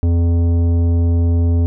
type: tone with tanh clipping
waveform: triangle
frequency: 85 Hz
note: F2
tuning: 46 cents flat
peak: -13 dBFS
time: 0.03-1.66 s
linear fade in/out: 0 ms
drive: 16 dB
effects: none

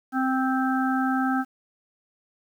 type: harmonic tone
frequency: 261.6 Hz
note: C4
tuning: in tune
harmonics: 1 / 3 / 5 / 6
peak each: -23 / -28 / -30 / -31 dBFS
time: 0.12-1.45 s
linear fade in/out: 50 ms
effects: 9-bit

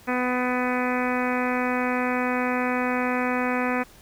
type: harmonic tone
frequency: 249.9 Hz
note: B3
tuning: 21 cents sharp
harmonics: 1 / 2 / 3 / 4 / 5 / 6 / 7 / 8 / 9 / 10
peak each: -26 / -29 / -31 / -32 / -33 / -34 / -34 / -35 / -36 / -36 dBFS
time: 0.07-3.84 s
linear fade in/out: 20 ms
effects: pink hiss -51 dBFS RMS until 4.01 s

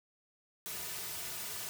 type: noise with comb filter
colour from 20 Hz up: white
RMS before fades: -41 dBFS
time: 0.66-1.69 s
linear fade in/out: 0 ms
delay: 3.7 ms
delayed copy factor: -1
effects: none

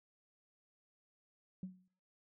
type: tone with exponential decay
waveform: sine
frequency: 185 Hz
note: F#3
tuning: in tune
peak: -37 dBFS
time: 1.63-1.88 s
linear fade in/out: 2 ms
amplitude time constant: 53 ms
effects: noise-tail reverb RT60 0.4 s tail -17 dB re dry + tanh soft clip ceiling -35 dBFS

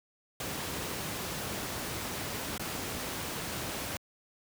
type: noise with dropouts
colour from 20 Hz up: pink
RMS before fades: -36 dBFS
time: 0.4-3.97 s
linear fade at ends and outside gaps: 2 ms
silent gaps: 2.579-2.595 s
effects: high-pass 80 Hz 12 dB/octave

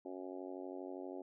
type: harmonic tone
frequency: 92.5 Hz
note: F#2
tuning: in tune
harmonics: 3 / 4 / 5 / 6 / 7 / 8 / 9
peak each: -48 / -47 / -54 / -52 / -53 / -57 / -58 dBFS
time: 0.05-1.22 s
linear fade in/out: 5 ms
effects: none

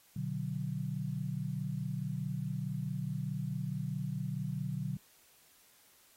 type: chord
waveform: sine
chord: B minor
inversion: none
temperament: just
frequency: 123.47 / 148.16 / 185.21 Hz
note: B2 / D3 / F#3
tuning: 0 / +16 / +2 cents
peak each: -39 / -37 / -39 dBFS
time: 0.16-4.97 s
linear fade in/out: 5 ms
effects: white hiss -64 dBFS RMS until 6.16 s + AAC 48 kbps

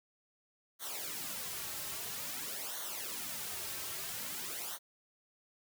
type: noise with flanger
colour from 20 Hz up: white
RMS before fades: -41 dBFS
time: 0.79-4.79 s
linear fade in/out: 50 ms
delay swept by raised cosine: 0.39 to 4.19 ms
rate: 0.5 Hz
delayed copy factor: -0.75
effects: none

